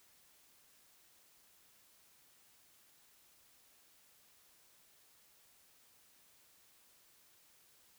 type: silence
effects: white hiss -67 dBFS RMS until 7.98 s